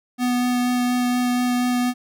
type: tone with vibrato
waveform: square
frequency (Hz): 246.9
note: B3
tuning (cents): 0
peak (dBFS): -19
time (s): 0.18-1.94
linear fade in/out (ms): 50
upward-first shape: sine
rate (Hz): 4.2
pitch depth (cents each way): 8
effects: none